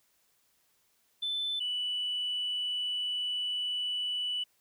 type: tone pair in turn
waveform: sine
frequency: 3520 / 2966 Hz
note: A7 / F#7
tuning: 0 / +4 cents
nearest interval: minor third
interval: 296 cents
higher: first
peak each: -29 / -29 dBFS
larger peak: neither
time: 1.22-1.6 / 1.6-4.44 s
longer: second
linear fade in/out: 10 ms
effects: tanh soft clip ceiling -26 dBFS + white hiss -71 dBFS RMS until 4.6 s